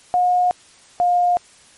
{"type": "tone pair in turn", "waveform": "sine", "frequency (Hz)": [720, 709.3], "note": ["F#5", "F5"], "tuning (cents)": [-47, 27], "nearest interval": "unison", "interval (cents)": 26, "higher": "first", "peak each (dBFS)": -13, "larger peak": "neither", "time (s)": [[0.14, 0.51], [1, 1.37]], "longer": "neither", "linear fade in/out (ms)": 0, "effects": ["white hiss -49 dBFS RMS until 1.77 s", "MP3 48 kbps"]}